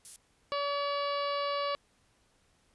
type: noise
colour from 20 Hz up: violet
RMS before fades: -42 dBFS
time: 0.05-0.16 s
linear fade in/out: 0 ms
type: harmonic tone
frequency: 570 Hz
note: C#5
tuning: 48 cents sharp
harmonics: 1 / 2 / 3 / 4 / 5 / 6 / 7 / 8 / 9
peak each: -33 / -33 / -46 / -44 / -43 / -48 / -45 / -45 / -54 dBFS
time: 0.52-1.75 s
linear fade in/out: 0 ms
effects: pink hiss -69 dBFS RMS until 2.74 s + resampled to 24000 Hz